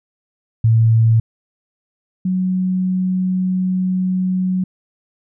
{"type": "tone pair in turn", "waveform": "sine", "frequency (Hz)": [113, 185.03], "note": ["A2", "F#3"], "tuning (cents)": [47, 0], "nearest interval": "major sixth", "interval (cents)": 853, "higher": "second", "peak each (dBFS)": [-9, -15], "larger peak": "first", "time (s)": [[0.64, 1.2], [2.25, 4.64]], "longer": "second", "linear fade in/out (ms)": 5, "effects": []}